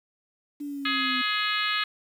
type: linear sweep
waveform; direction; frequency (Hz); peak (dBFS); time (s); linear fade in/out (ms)
sine; down; 292.1 to 252.7; -31; 0.6-1.22; 10
type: harmonic tone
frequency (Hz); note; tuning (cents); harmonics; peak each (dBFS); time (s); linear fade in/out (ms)
420.1; G#4; +20; 3 / 4 / 5 / 6 / 7 / 8 / 9 / 10; -30 / -31 / -32 / -33 / -33 / -34 / -35 / -35; 0.85-1.84; 5
effects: 9-bit